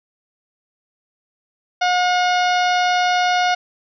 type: harmonic tone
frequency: 721 Hz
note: F#5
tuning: 45 cents flat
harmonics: 1 / 2 / 3 / 4 / 5 / 6 / 7 / 8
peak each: -16 / -22 / -26 / -28 / -30 / -32 / -33 / -34 dBFS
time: 1.81-3.55 s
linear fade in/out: 10 ms
effects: none